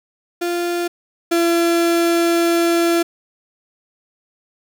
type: tone pair in turn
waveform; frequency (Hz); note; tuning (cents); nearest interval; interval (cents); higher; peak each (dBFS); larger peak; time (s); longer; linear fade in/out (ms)
35% pulse; 347.3 / 338.8; F4 / E4; -10 / +48; unison; 42; first; -17 / -12; second; 0.41-0.88 / 1.31-3.03; second; 10
effects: none